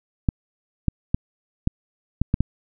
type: clicks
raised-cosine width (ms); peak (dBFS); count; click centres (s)
5; -6; 7; 0.288 / 0.883 / 1.145 / 1.674 / 2.216 / 2.341 / 2.406
effects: none